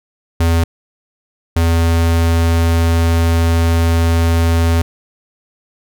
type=tone pair in turn; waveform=square; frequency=83.3 / 83.3 Hz; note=E2 / E2; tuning=+19 / +19 cents; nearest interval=unison; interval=0 cents; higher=neither; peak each=-11 dBFS; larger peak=neither; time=0.4-0.64 / 1.56-4.82 s; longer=second; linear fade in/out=5 ms; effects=none